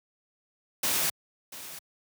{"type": "noise with echo", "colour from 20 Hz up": "white", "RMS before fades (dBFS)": -27, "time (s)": [0.83, 1.1], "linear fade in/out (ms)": 5, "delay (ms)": 690, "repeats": 1, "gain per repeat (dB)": -15, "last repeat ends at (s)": 1.79, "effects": ["high-pass 100 Hz 12 dB/octave"]}